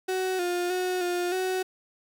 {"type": "tone with pitch steps", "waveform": "35% pulse", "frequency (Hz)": [373.8, 353.6, 365.8, 354, 372.7], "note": ["F#4", "F4", "F#4", "F4", "F#4"], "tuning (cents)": [18, 22, -20, 23, 13], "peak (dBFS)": -24, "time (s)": [0.08, 1.63], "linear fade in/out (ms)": 10, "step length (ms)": 310, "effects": []}